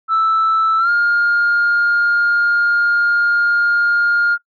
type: tone with pitch glide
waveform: sine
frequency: 1318.5 to 1413.1 Hz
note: E6 to F6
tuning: 0 to +20 cents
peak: -10 dBFS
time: 0.08-4.38 s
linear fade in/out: 50 ms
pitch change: +120 cents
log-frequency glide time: 0.78-0.9 s
effects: noise-tail reverb RT60 0.1 s tail -21 dB re dry + tanh soft clip ceiling -9 dBFS